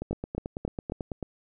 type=two click trains; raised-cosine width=2 ms; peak=-16 / -19 dBFS; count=4 / 12; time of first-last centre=0.11-0.921 / 0.02-1.227 s; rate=3.7 / 9.11 Hz; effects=none